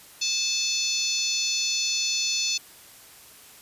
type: harmonic tone with a mistuned harmonic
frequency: 870 Hz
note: A5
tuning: 20 cents flat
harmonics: 3 / 4 / 5 / 6 / 7 / 8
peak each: -31 / -31 / -28 / -32 / -30 / -34 dBFS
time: 0.21-2.58 s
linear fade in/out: 10 ms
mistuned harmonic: 4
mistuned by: +30 cents
effects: white hiss -49 dBFS RMS until 3.61 s + resampled to 32000 Hz